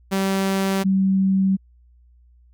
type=tone pair in turn; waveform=sawtooth / sine; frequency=193.4 / 191.95 Hz; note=G3 / G3; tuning=-23 / -36 cents; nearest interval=unison; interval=13 cents; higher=first; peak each=-15 dBFS; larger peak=neither; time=0.11-0.84 / 0.84-1.57 s; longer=neither; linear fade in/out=20 ms; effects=added 60 Hz sine -50 dBFS peak until 2.53 s